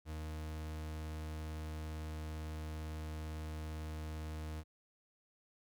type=tone; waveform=40% pulse; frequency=77.78 Hz; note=D#2; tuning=in tune; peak=-40 dBFS; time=0.05-4.64 s; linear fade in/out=50 ms; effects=none